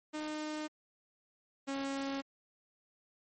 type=tone pair in turn; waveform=sawtooth; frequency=305.8 / 274.1 Hz; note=D#4 / C#4; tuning=-30 / -19 cents; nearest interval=major second; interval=189 cents; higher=first; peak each=-33 / -31 dBFS; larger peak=second; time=0.13-0.68 / 1.67-2.22 s; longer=neither; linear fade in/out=20 ms; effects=MP3 32 kbps